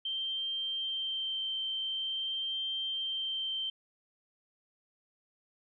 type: tone with vibrato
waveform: sine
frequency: 3136 Hz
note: G7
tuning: in tune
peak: -32 dBFS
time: 0.05-3.7 s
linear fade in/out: 5 ms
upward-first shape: sine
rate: 0.47 Hz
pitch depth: 8 cents each way
effects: none